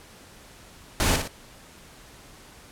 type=noise with echo; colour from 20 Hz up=pink; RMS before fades=-22 dBFS; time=1-1.16 s; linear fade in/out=0 ms; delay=58 ms; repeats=2; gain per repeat=-6 dB; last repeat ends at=1.276 s; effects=pink hiss -49 dBFS RMS until 2.71 s + low-pass 12000 Hz 12 dB/octave